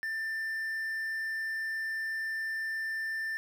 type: tone with quantisation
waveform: triangle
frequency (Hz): 1783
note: A6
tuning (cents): +22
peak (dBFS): -30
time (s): 0.03-3.37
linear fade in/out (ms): 0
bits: 10
effects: none